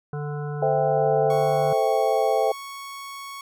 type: harmonic tone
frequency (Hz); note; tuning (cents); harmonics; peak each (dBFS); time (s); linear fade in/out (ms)
147.1; D3; +3; 1 / 3 / 5 / 7 / 9 / 10; -28 / -34 / -39 / -44 / -44 / -44; 0.13-1.73; 2
type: chord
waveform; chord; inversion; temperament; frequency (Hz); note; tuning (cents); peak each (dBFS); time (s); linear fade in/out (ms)
sine; A minor seventh; none; equal; 440 / 523.3 / 659.3 / 784; A4 / C5 / E5 / G5; 0 / 0 / 0 / 0; -24; 0.62-2.52; 5
type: tone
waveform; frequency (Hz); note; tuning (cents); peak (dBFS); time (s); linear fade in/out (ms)
sawtooth; 1108.7; C#6; 0; -31; 1.3-3.41; 2
effects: none